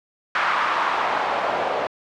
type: noise with band-pass filter sweep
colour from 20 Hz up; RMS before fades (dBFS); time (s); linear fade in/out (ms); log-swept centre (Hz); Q
white; -22; 0.35-1.87; 2; 1300 to 620; 2.1
effects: low-pass 3000 Hz 12 dB/octave